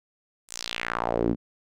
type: tone with band-pass filter sweep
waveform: sawtooth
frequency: 58.27 Hz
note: A#1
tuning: in tune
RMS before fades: -28 dBFS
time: 0.48-1.36 s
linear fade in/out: 50 ms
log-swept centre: 9000 to 230 Hz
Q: 2.7
effects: none